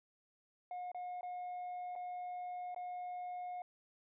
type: tone with dropouts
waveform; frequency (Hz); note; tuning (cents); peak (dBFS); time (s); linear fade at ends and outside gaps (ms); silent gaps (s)
sine; 720; F#5; -47; -38; 0.71-3.62; 2; 0.917-0.946 / 1.21-1.23 / 1.954-1.96 / 2.746-2.762
effects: tanh soft clip ceiling -40 dBFS